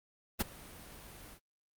pink noise with ADSR envelope, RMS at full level -29 dBFS, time 0.39-1.4 s, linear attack 20 ms, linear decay 18 ms, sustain -22 dB, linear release 78 ms, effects Opus 32 kbps

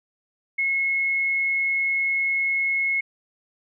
sine tone, 2175 Hz, C#7, 33 cents flat, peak -20 dBFS, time 0.58-3.01 s, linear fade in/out 10 ms, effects none

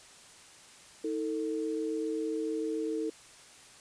sine tone pair together, 318.7 / 445.9 Hz, D#4 / A4, +42 / +23 cents, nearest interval tritone, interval 581 cents, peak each -33 / -33 dBFS, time 1.04-3.1 s, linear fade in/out 5 ms, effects white hiss -54 dBFS RMS until 3.8 s + resampled to 22050 Hz

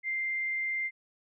sine tone, 2094 Hz, C7, 1 cent sharp, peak -29 dBFS, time 0.03-0.91 s, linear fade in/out 50 ms, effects none

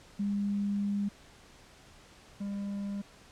sine / triangle tone pair in turn, 202.2 / 200.6 Hz, G#3 / G3, -46 / +40 cents, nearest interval unison, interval 14 cents, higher first, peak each -28 / -31 dBFS, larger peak first, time 0.19-1.09 / 2.4-3.02 s, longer first, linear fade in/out 10 ms, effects pink hiss -56 dBFS RMS until 3.31 s + low-pass 8000 Hz 12 dB/octave

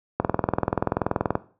click train, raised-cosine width 1 ms, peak -6 dBFS, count 25, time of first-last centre 0.2-1.354 s, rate 20.8 Hz, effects noise-tail reverb RT60 0.4 s tail -17 dB re dry + high-pass 80 Hz 12 dB/octave

